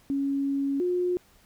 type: tone pair in turn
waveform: sine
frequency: 277.2 / 358.2 Hz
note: C#4 / F4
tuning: 0 / +44 cents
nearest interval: major third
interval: 444 cents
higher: second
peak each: -24 / -23 dBFS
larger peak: second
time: 0.1-0.8 / 0.8-1.17 s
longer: first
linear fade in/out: 0 ms
effects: pink hiss -60 dBFS RMS until 1.45 s